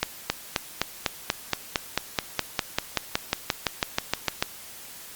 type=accelerating click train; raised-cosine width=0.2 ms; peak=-4 dBFS; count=23; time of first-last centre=0.03-4.425 s; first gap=270 ms; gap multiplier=0.97; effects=white hiss -43 dBFS RMS until 5.15 s + Opus 48 kbps